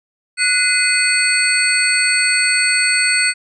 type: tone cluster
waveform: sine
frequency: 1472 / 2048 / 2508 / 4434 / 8300 Hz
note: F#6 / C7 / D#7 / C#8 / C9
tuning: -9 / -38 / +13 / 0 / -15 cents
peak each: -19 dBFS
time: 0.37-3.34 s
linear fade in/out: 50 ms
effects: none